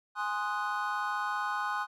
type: chord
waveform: triangle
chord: Ab dominant seventh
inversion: none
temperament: equal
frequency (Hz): 830.6 / 1046.5 / 1244.5 / 1480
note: Ab5 / C6 / Eb6 / Gb6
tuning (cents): 0 / 0 / 0 / 0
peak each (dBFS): -34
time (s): 0.15-1.87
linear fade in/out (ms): 50
effects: none